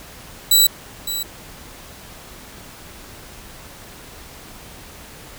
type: tone with echo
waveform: 15% pulse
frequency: 3944 Hz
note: B7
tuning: 3 cents flat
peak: -3 dBFS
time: 0.51-0.67 s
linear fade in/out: 5 ms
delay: 560 ms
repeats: 1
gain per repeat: -12 dB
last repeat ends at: 1.23 s
effects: pink hiss -40 dBFS RMS until 5.38 s